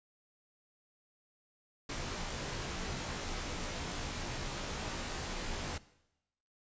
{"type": "noise with comb filter", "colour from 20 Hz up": "pink", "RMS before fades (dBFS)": -39, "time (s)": [1.89, 5.78], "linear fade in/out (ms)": 5, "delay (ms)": 19, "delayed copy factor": -0.9, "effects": ["noise-tail reverb RT60 0.9 s tail -19 dB re dry", "resampled to 16000 Hz"]}